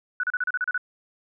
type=tone bursts; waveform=sine; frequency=1480 Hz; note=F#6; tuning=in tune; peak=-22 dBFS; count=9; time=0.2-0.778 s; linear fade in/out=2 ms; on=34 ms; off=34 ms; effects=none

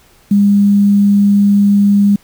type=tone with quantisation; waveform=sine; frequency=202.1 Hz; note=G#3; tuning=47 cents flat; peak=-6 dBFS; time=0.31-2.16 s; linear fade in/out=5 ms; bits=6; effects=pink hiss -48 dBFS RMS until 2.23 s

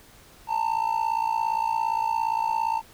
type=tone with amplitude modulation; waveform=triangle; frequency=899 Hz; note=A5; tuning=37 cents sharp; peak=-17 dBFS; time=0.47-2.82 s; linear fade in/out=50 ms; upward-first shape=sine; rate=57.4 Hz; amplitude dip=85%; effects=pink hiss -52 dBFS RMS until 2.93 s

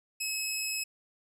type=tone; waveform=15% pulse; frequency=2574 Hz; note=E7; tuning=42 cents flat; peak=-24 dBFS; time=0.2-0.84 s; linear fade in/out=10 ms; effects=none

